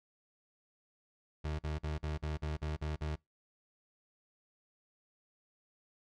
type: tone bursts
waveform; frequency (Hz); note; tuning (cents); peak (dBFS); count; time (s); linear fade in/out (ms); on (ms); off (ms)
30% pulse; 76.7; D#2; -24; -32; 9; 1.44-3.158; 10; 150; 46
effects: noise-tail reverb RT60 0.2 s tail -25 dB re dry + low-pass 5000 Hz 12 dB/octave